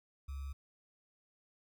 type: tone with sample-and-hold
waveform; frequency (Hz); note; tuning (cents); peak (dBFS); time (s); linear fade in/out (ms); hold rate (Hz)
sine; 69; C#2; -7; -39; 0.28-0.53; 10; 1225
effects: none